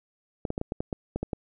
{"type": "clicks", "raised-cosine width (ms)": 2, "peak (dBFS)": -16, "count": 10, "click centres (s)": [0.452, 0.504, 0.579, 0.614, 0.721, 0.805, 0.928, 1.16, 1.23, 1.332], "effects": []}